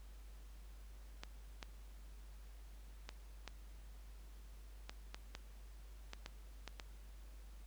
clicks, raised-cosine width 0.2 ms, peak -28 dBFS, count 11, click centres 1.235 / 1.628 / 3.091 / 3.477 / 4.895 / 5.145 / 5.351 / 6.134 / 6.261 / 6.677 / 6.798 s, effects added 50 Hz sine -52 dBFS peak until 7.66 s + pink hiss -67 dBFS RMS until 7.66 s

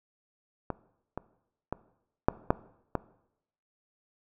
clicks, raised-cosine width 1 ms, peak -17 / -20 / -17 / -6 / -7 / -13 dBFS, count 6, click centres 0.703 / 1.176 / 1.726 / 2.285 / 2.505 / 2.953 s, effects noise-tail reverb RT60 0.8 s tail -19 dB re dry

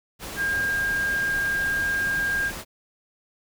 sine tone in noise, 1610 Hz, G6, 46 cents sharp, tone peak -22 dBFS, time 0.36-2.52 s, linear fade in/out 50 ms, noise pink, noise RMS -35 dBFS, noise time 0.19-2.65 s, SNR +10 dB, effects none

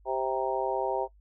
harmonic tone with a mistuned harmonic, 131 Hz, C3, 2 cents sharp, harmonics 3 / 4 / 5 / 6 / 7, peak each -33 / -33 / -33 / -33 / -33 dBFS, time 0.05-1.08 s, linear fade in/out 50 ms, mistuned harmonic 7, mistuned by +27 cents, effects noise-tail reverb RT60 0.1 s tail -19 dB re dry + added 50 Hz sine -55 dBFS peak until 1.2 s

